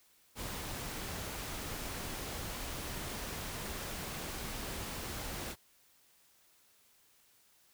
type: noise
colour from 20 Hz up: pink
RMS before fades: -41 dBFS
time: 0.35-5.56 s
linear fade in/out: 50 ms
effects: white hiss -67 dBFS RMS until 7.73 s